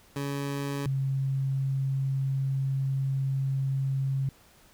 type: tone pair in turn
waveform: 20% pulse / sine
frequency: 140.8 / 135.14 Hz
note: C#3 / C#3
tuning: +27 / -44 cents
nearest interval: minor second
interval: 71 cents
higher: first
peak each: -25 dBFS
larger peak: neither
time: 0.16-0.86 / 0.86-4.29 s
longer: second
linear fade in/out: 2 ms
effects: pink hiss -58 dBFS RMS until 4.73 s